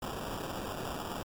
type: noise with sample-and-hold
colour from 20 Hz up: violet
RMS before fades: -38 dBFS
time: 0.02-1.23 s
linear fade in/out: 5 ms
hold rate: 2100 Hz
effects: MP3 96 kbps